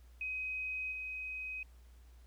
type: tone with level steps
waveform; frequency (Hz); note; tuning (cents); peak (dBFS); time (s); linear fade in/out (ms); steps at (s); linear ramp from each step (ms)
sine; 2522; D#7; +23; -36 / -39; 0.21-1.63; 2; 0.91; 20
effects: added 60 Hz sine -55 dBFS peak until 2.26 s + pink hiss -70 dBFS RMS until 2.26 s